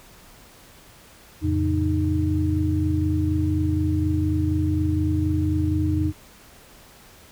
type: tone cluster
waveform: sine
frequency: 86.1 / 110.2 / 136.9 / 307.9 Hz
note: F2 / A2 / C#3 / D#4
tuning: -24 / +3 / -21 / -18 cents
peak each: -22 / -30 / -30 / -23 dBFS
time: 1.41-6.13 s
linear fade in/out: 50 ms
effects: pink hiss -49 dBFS RMS until 7.31 s